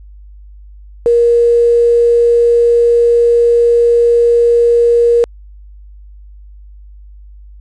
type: tone with quantisation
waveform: sine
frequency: 472.2 Hz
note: A#4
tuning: 22 cents sharp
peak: -6 dBFS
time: 1.06-5.24 s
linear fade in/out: 0 ms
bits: 6
effects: added 50 Hz sine -33 dBFS peak until 7.6 s + resampled to 22050 Hz